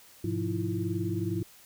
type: tone cluster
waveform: sine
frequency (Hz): 103.8 / 126 / 175.2 / 321.7 / 341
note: G#2 / B2 / F3 / E4 / F4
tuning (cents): 0 / +35 / +6 / -42 / -41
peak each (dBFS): -32 / -40 / -35 / -35 / -34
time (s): 0.24-1.43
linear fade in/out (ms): 5
effects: white hiss -55 dBFS RMS until 1.65 s